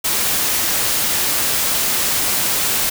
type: noise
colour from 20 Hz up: white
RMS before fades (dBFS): -18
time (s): 0.04-2.9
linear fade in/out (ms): 10
effects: none